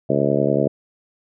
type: harmonic tone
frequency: 70.6 Hz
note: C#2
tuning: 32 cents sharp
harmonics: 2 / 3 / 4 / 5 / 6 / 7 / 8 / 9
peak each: -24 / -24 / -24 / -24 / -24 / -24 / -24 / -24 dBFS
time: 0.09-0.68 s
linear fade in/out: 10 ms
effects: none